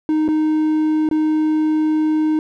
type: tone with dropouts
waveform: triangle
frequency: 310 Hz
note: D#4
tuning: 6 cents flat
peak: -12 dBFS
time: 0.09-2.39 s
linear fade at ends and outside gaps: 1 ms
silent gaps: 0.28-0.286 / 1.089-1.112 s
effects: none